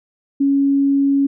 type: tone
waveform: sine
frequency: 277.7 Hz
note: C#4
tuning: 3 cents sharp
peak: -12 dBFS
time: 0.4-1.27 s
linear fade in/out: 10 ms
effects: none